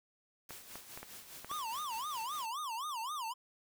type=noise with tremolo; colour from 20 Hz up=white; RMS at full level=-49 dBFS; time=0.49-2.46 s; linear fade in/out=2 ms; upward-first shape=sine; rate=4.9 Hz; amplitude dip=55%
type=clicks; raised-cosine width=0.5 ms; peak=-30 dBFS; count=6; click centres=0.507 / 0.756 / 0.975 / 1.03 / 1.446 / 1.514 s
type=tone with vibrato; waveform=square; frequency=1046.5 Hz; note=C6; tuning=in tune; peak=-38 dBFS; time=1.49-3.34 s; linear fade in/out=20 ms; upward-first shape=sine; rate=3.8 Hz; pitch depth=290 cents each way
effects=none